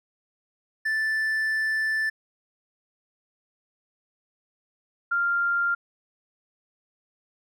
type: tone pair in turn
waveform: triangle / sine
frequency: 1760 / 1394 Hz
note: A6 / F6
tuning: 0 / -4 cents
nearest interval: major third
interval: 404 cents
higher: first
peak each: -21 dBFS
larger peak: neither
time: 0.85-2.1 / 5.11-5.75 s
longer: first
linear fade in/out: 10 ms
effects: none